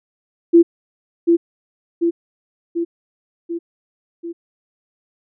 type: tone with echo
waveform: sine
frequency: 338.6 Hz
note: E4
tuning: 46 cents sharp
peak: -5 dBFS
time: 0.53-0.63 s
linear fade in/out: 20 ms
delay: 740 ms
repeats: 5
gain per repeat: -4 dB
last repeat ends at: 4.33 s
effects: none